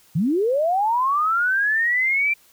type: linear sweep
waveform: sine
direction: up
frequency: 138.59 to 2368 Hz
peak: -17 dBFS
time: 0.15-2.34 s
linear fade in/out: 10 ms
effects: white hiss -55 dBFS RMS until 2.52 s